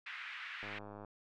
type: band-pass noise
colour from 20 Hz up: white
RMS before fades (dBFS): -46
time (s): 0.06-0.79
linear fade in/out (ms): 5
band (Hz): 1400 to 2500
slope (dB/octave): 24
type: click train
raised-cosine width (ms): 1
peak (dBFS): -35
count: 44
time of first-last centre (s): 0.63-1.047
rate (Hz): 103
effects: none